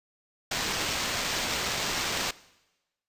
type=noise with sample-and-hold; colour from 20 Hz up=white; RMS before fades=-30 dBFS; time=0.51-2.31 s; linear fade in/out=5 ms; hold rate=11025 Hz; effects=noise-tail reverb RT60 1.0 s tail -20 dB re dry + resampled to 32000 Hz